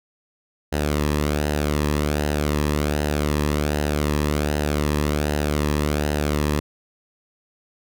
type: tone with flanger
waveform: sawtooth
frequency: 74.2 Hz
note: D2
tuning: 18 cents sharp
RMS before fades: -22 dBFS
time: 0.72-6.6 s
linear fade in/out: 10 ms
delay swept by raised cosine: 0.87 to 1.38 ms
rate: 1.3 Hz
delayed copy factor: -0.55
effects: none